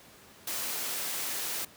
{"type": "high-pass noise", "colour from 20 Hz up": "white", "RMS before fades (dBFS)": -34, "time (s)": [0.47, 1.65], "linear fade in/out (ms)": 5, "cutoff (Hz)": 240, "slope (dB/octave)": 12, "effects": ["pink hiss -54 dBFS RMS until 1.76 s", "high-pass 100 Hz 12 dB/octave"]}